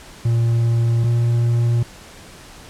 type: tone pair in turn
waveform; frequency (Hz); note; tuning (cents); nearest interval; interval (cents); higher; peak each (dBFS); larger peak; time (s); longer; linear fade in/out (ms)
triangle; 116.54 / 118.1; A#2 / A#2; 0 / +23; unison; 23; second; -12; neither; 0.25-1.04 / 1.04-1.83; neither; 5
effects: pink hiss -41 dBFS RMS until 2.69 s + low-pass 10000 Hz 12 dB/octave